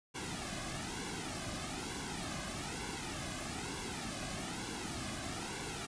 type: noise with flanger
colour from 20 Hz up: pink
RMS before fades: -41 dBFS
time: 0.14-5.87 s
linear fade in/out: 20 ms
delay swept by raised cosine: 1.6 to 2.2 ms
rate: 1.1 Hz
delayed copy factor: -0.7
effects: resampled to 22050 Hz